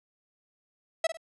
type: tone with echo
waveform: 45% pulse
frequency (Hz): 653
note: E5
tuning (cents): -17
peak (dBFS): -22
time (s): 1.04-1.07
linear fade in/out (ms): 5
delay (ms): 51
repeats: 2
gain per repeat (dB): -10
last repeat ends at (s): 1.172
effects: resampled to 22050 Hz + 10-bit